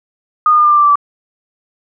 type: tone with pitch steps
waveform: sine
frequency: 1230 / 1219.4 / 1208.9 / 1198.4 / 1188.1 / 1177.9 / 1167.7 / 1157.6 Hz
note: D#6 / D#6 / D6 / D6 / D6 / D6 / D6 / D6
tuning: -20 / -35 / +50 / +35 / +20 / +5 / -10 / -25 cents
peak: -6 dBFS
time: 0.46-0.956 s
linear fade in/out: 2 ms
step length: 62 ms
effects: none